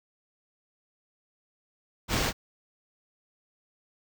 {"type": "noise with sample-and-hold", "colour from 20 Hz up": "pink", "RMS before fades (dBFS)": -27, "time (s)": [2.08, 2.33], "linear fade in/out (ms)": 50, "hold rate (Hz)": 11025, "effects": []}